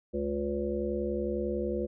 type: harmonic tone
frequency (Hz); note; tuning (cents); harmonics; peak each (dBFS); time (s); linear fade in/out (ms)
71; C#2; +42; 1 / 3 / 5 / 7 / 8; -38 / -35 / -33 / -34 / -39; 0.13-1.87; 20
effects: none